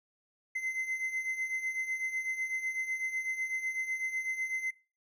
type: beating tone pair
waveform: triangle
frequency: 2055 / 2063 Hz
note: C7 / C7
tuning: -32 / -25 cents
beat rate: 8 Hz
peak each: -37 / -31 dBFS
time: 0.55-4.71 s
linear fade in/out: 10 ms
effects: noise-tail reverb RT60 0.3 s tail -20 dB re dry